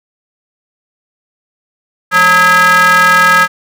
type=ring-modulated tone; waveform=square; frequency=185 Hz; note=F#3; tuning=in tune; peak=-3 dBFS; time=2.11-3.48 s; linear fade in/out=50 ms; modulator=1460 Hz; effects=none